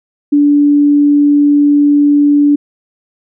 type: tone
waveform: sine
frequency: 290 Hz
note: D4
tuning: 22 cents flat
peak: -5 dBFS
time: 0.32-2.56 s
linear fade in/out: 10 ms
effects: none